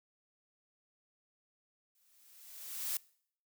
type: noise with exponential growth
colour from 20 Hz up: blue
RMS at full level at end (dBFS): -34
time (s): 1.95-2.97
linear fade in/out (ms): 2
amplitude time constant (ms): 220
effects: noise-tail reverb RT60 0.6 s tail -23 dB re dry